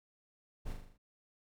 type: noise with echo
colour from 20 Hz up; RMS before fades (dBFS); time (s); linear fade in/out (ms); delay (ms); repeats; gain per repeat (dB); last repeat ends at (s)
brown; -39; 0.65-0.74; 20; 40; 6; -4; 0.98
effects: none